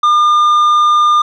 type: tone with tanh clipping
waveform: sine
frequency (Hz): 1206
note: D6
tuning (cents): +46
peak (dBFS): -8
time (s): 0.03-1.22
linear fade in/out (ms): 5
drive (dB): 6
effects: none